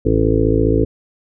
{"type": "harmonic tone with a mistuned harmonic", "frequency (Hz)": 54.9, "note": "A1", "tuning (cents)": -3, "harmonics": [1, 2, 3, 5, 6, 7, 8, 9], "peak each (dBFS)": [-19, -19, -24, -19, -20, -24, -18, -23], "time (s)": [0.05, 0.85], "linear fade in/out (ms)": 10, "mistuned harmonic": 1, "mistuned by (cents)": 15, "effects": []}